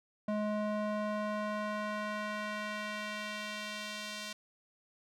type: tone with band-pass filter sweep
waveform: square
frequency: 210.9 Hz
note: G#3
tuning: 27 cents sharp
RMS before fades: -37 dBFS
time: 0.28-4.33 s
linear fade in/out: 5 ms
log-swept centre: 520 to 4300 Hz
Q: 0.91
effects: none